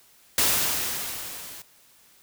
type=noise with level ramp; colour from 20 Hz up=white; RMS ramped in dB=-20 to -42 dBFS; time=0.38-1.62 s; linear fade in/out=2 ms; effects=white hiss -57 dBFS RMS until 2.22 s